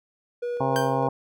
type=tone with tremolo; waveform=triangle; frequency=483 Hz; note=B4; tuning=39 cents flat; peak=-24 dBFS; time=0.42-1.08 s; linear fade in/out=10 ms; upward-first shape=square; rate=3.3 Hz; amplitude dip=25%
type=harmonic tone; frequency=134.1 Hz; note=C3; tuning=43 cents sharp; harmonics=1 / 2 / 3 / 4 / 5 / 6 / 7 / 8; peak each=-29 / -30 / -34 / -31 / -31 / -28 / -30 / -33 dBFS; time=0.6-1.09 s; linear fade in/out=5 ms
type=tone with exponential decay; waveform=sawtooth; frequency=1568 Hz; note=G6; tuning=in tune; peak=-21 dBFS; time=0.76-1.02 s; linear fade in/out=0 ms; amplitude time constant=56 ms
effects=none